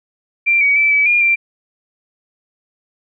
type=tone with pitch steps; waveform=sine; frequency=2363 / 2259 / 2320 / 2292 / 2417 / 2362 Hz; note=D7 / C#7 / D7 / D7 / D7 / D7; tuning=+10 / +32 / -22 / -43 / +49 / +9 cents; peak=-10 dBFS; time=0.46-1.36 s; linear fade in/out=20 ms; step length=150 ms; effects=none